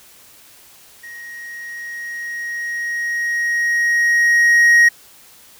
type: tone with level ramp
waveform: triangle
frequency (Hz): 1883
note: A#6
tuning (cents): +17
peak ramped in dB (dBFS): -31 to -5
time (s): 1.03-4.89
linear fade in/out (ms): 10
effects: white hiss -46 dBFS RMS until 5.59 s